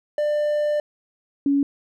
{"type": "tone pair in turn", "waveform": ["triangle", "sine"], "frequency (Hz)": [595, 280.8], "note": ["D5", "C#4"], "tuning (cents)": [22, 22], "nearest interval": "octave + minor second", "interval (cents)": 1300, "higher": "first", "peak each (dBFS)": [-17, -16], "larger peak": "second", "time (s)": [[0.18, 0.8], [1.46, 1.63]], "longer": "first", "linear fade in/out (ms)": 2, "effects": []}